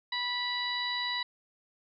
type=harmonic tone with a mistuned harmonic; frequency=982 Hz; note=B5; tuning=10 cents flat; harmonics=1 / 2 / 3 / 4 / 5; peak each=-37 / -35 / -44 / -33 / -44 dBFS; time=0.12-1.23 s; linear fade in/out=5 ms; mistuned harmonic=5; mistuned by=-38 cents; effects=none